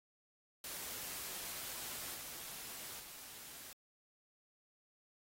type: noise with level steps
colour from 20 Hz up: white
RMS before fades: -45 / -48 / -52 dBFS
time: 0.64-3.73 s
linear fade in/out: 2 ms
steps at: 2.14 / 2.99 s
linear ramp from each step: 10 ms
effects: AAC 48 kbps